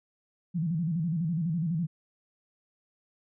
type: tone with vibrato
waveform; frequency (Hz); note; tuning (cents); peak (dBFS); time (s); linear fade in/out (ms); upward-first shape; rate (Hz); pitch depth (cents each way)
sine; 165.7; E3; +9; -26; 0.54-1.87; 20; square; 12; 110
effects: none